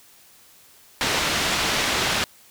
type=low-pass noise; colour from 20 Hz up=white; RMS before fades=-23 dBFS; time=1.01-2.24 s; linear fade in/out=0 ms; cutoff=4100 Hz; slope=12 dB/octave; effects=white hiss -52 dBFS RMS until 2.5 s